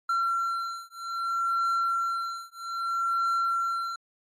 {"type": "beating tone pair", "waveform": "triangle", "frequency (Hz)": [1362, 1362.62], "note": ["F6", "F6"], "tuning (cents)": [-44, -43], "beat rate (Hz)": 0.62, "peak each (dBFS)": -27, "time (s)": [0.09, 3.96], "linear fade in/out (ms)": 5, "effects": ["MP3 64 kbps"]}